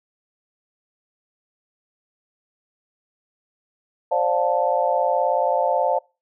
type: chord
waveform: sine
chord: D minor seventh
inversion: third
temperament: just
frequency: 528.6 / 587.3 / 704.8 / 881 Hz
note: C5 / D5 / F5 / A5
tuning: +18 / 0 / +16 / +2 cents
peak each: -23 dBFS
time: 4.11-5.99 s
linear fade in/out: 10 ms
effects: noise-tail reverb RT60 0.3 s tail -26 dB re dry